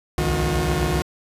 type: tone cluster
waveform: sawtooth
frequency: 62.4 / 70.1 / 85.9 / 156.1 / 359.8 Hz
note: B1 / C#2 / F2 / D#3 / F#4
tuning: +19 / +20 / -28 / +6 / -48 cents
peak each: -22 / -22 / -28 / -20 / -21 dBFS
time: 0.18-1.02 s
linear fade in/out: 0 ms
effects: resampled to 32000 Hz